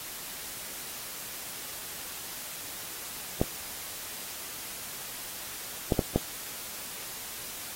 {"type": "clicks", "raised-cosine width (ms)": 2, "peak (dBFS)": -9, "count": 4, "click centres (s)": [3.415, 5.922, 5.992, 6.16], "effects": ["white hiss -40 dBFS RMS until 7.75 s", "AAC 48 kbps"]}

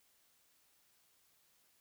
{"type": "silence", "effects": ["white hiss -72 dBFS RMS until 1.8 s"]}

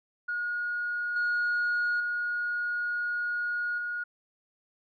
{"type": "tone with level steps", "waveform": "sine", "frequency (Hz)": 1441, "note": "F#6", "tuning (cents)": -46, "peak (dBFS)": [-28, -23, -27, -30], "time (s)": [0.28, 4.04], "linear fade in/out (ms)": 10, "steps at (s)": [1.16, 2, 3.78], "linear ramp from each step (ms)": 2, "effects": ["tanh soft clip ceiling -23 dBFS"]}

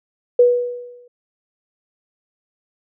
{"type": "tone with exponential decay", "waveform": "sine", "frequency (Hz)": 487.9, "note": "B4", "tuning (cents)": -21, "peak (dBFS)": -6, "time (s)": [0.39, 1.08], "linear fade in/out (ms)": 5, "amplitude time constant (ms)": 150, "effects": []}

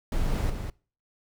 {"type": "noise with echo", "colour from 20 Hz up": "brown", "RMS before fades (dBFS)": -26, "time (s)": [0.12, 0.5], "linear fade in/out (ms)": 2, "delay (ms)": 200, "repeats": 1, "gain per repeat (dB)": -6, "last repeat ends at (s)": 0.7, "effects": ["noise-tail reverb RT60 0.4 s tail -24 dB re dry"]}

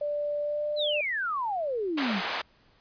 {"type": "tone with pitch glide", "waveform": "sine", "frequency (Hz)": [587.3, 595.2], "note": ["D5", "D5"], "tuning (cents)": [0, 23], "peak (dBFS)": -27, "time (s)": [0.01, 1.01], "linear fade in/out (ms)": 5, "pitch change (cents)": 23, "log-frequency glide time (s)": [0.41, 0.64]}
{"type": "exponential sweep", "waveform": "sine", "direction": "down", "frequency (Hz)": [4186, 176], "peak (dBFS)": -27, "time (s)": [0.76, 2.22], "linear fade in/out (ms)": 50}
{"type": "band-pass noise", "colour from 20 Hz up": "pink", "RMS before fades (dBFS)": -32, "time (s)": [1.97, 2.42], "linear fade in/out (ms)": 10, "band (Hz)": [720, 3800], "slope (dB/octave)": 12}
{"effects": ["pink hiss -62 dBFS RMS until 2.8 s", "resampled to 11025 Hz"]}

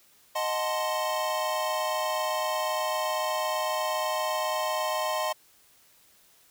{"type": "chord", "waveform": "square", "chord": "D# diminished seventh", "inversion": "none", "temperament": "equal", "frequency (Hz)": [622.3, 740, 880, 1046.5], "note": ["D#5", "F#5", "A5", "C6"], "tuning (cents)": [0, 0, 0, 0], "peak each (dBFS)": [-31, -36, -35, -32], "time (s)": [0.35, 5.33], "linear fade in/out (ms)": 10, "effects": ["white hiss -60 dBFS RMS until 6.5 s"]}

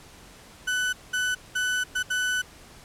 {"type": "tone bursts at uneven times", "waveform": "35% pulse", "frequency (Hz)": 1496, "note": "F#6", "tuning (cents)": 19, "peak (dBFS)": -22, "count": 5, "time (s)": [[0.67, 0.93], [1.13, 1.35], [1.55, 1.84], [1.95, 2.03], [2.1, 2.42]], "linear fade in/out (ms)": 10, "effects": ["pink hiss -49 dBFS RMS until 2.84 s", "low-pass 11000 Hz 12 dB/octave"]}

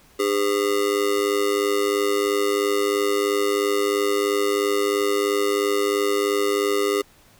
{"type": "tone with amplitude modulation", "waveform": "square", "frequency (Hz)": 405, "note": "G#4", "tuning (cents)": -43, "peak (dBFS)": -16, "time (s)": [0.19, 7.02], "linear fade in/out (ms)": 10, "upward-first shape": "sine", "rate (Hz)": 103, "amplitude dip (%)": 85, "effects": ["pink hiss -54 dBFS RMS until 7.39 s"]}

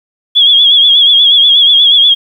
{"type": "tone with vibrato", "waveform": "sine", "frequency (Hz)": 3342, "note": "G#7", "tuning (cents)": 10, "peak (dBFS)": -3, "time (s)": [0.35, 2.15], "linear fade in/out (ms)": 20, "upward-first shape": "sine", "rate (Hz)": 8.3, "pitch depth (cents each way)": 61, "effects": ["7-bit"]}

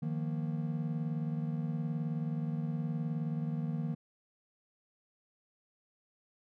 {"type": "chord", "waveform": "triangle", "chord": "Eb suspended second", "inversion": "none", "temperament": "equal", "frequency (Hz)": [155.56, 174.61, 233.1], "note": ["Eb3", "F3", "Bb3"], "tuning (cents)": [0, 0, 0], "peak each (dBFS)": [-32, -38, -37], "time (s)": [0.02, 3.95], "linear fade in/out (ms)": 10, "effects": []}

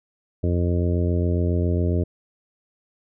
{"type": "harmonic tone", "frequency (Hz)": 87.31, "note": "F2", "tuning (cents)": 0, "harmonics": [1, 2, 3, 4, 5, 6, 7], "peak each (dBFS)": [-20, -27, -29, -29, -31, -37, -34], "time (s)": [0.43, 2.04], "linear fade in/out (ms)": 10, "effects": []}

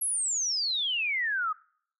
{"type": "exponential sweep", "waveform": "sine", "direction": "down", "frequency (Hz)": [11430, 1223], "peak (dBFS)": -26, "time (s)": [0.01, 1.53], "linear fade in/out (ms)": 10, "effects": ["noise-tail reverb RT60 0.6 s tail -24 dB re dry"]}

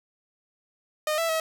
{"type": "tone with pitch steps", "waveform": "sawtooth", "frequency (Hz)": [613, 661, 642], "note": ["D#5", "E5", "E5"], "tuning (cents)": [-26, 5, -46], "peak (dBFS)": -20, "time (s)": [1.07, 1.4], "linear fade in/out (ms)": 2, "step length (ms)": 110, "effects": ["9-bit"]}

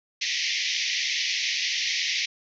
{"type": "band-pass noise", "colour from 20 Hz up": "pink", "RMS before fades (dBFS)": -27, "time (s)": [0.21, 2.26], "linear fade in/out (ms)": 10, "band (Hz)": [1900, 6200], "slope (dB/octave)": 96, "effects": []}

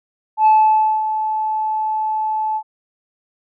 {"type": "tone with ADSR envelope", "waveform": "sine", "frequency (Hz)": 867, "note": "A5", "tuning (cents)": -26, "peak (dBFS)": -6, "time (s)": [0.37, 2.63], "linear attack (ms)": 91, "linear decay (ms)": 560, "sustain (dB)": -11, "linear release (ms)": 69, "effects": ["tanh soft clip ceiling -6 dBFS"]}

